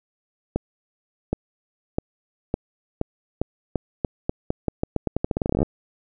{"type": "accelerating click train", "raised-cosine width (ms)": 2, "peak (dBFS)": -8, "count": 28, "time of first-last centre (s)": [0.56, 5.63], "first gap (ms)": 770, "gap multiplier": 0.85, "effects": []}